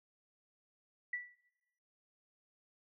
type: tone with exponential decay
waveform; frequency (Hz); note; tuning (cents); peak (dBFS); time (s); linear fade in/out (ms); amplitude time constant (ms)
sine; 1960; B6; -14; -33; 1.13-1.38; 5; 54
effects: noise-tail reverb RT60 0.9 s tail -19 dB re dry